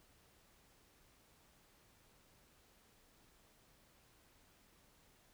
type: silence
effects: pink hiss -69 dBFS RMS until 5.33 s